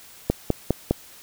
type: click train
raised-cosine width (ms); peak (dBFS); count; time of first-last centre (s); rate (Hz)
2; -5; 4; 0.3-0.91; 4.92
effects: white hiss -47 dBFS RMS until 1.22 s